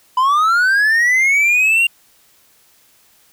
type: linear sweep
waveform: triangle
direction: up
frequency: 991 to 2794 Hz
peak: -9 dBFS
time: 0.17-1.87 s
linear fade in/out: 5 ms
effects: white hiss -53 dBFS RMS until 3.32 s